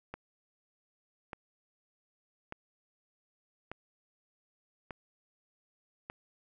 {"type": "click train", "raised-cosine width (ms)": 0.5, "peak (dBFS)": -25, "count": 6, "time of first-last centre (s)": [0.14, 6.099], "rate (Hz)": 0.839, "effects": []}